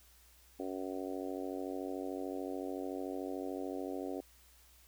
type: harmonic tone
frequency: 93.6 Hz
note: F#2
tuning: 20 cents sharp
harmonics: 3 / 4 / 5 / 6 / 7 / 8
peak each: -41 / -43 / -45 / -47 / -48 / -49 dBFS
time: 0.59-4.21 s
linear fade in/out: 10 ms
effects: added 60 Hz sine -64 dBFS peak until 4.87 s + white hiss -64 dBFS RMS until 4.87 s